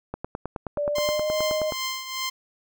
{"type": "click train", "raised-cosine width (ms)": 1, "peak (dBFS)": -16, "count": 16, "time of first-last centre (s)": [0.14, 1.722], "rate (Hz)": 9.48}
{"type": "tone with pitch glide", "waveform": "sine", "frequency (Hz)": [584, 618.7], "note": ["D5", "D#5"], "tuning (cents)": [-10, -10], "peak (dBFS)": -23, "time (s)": [0.77, 1.71], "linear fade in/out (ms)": 10, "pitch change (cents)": 100, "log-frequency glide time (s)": [0.87, 1.35]}
{"type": "tone with tremolo", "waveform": "10% pulse", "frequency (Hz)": 1046.5, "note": "C6", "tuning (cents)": 0, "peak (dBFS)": -17, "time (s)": [0.95, 2.3], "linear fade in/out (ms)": 10, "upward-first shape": "triangle", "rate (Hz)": 2.5, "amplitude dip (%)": 70}
{"effects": []}